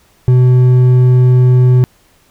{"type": "tone with hard clipping", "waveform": "sine", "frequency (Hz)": 125.8, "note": "B2", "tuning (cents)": 32, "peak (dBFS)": -6, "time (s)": [0.28, 1.84], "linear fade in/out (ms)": 0, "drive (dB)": 5, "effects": ["pink hiss -51 dBFS RMS until 2.3 s"]}